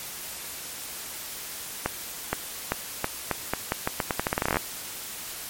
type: accelerating click train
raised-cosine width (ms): 0.5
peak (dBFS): -8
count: 22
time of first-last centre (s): 1.86-4.569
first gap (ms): 470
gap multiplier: 0.83
effects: white hiss -37 dBFS RMS until 5.49 s + MP3 64 kbps